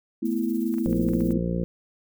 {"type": "chord", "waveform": "sine", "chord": "A suspended second", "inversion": "none", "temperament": "equal", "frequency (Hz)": [220, 246.9, 329.6], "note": ["A3", "B3", "E4"], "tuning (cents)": [0, 0, 0], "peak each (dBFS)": -27, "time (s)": [0.22, 1.38], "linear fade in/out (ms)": 10}
{"type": "noise with tremolo", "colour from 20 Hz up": "violet", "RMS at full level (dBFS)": -45, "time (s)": [0.25, 1.33], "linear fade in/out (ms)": 5, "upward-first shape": "sine", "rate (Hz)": 17, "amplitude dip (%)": 55}
{"type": "clicks", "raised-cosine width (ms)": 0.5, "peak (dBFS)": -31, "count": 7, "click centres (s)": [0.741, 0.783, 0.929, 1.088, 1.135, 1.207, 1.308]}
{"type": "harmonic tone", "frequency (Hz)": 58.27, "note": "A#1", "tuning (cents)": 0, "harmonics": [1, 2, 3, 4, 5, 6, 7, 8, 9], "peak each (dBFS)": [-32, -35, -26, -35, -40, -35, -41, -36, -35], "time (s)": [0.86, 1.64], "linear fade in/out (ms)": 0}
{"effects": []}